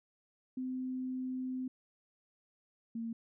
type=tone pair in turn; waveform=sine; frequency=256.9 / 228.9 Hz; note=C4 / A#3; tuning=-32 / -31 cents; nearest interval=major second; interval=199 cents; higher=first; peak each=-35 / -36 dBFS; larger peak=first; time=0.57-1.68 / 2.95-3.13 s; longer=first; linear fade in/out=5 ms; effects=none